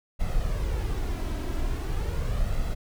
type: noise with flanger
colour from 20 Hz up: brown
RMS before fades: -27 dBFS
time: 0.19-2.75 s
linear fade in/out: 20 ms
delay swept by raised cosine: 1.5 to 3.1 ms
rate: 0.41 Hz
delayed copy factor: +0.5
effects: none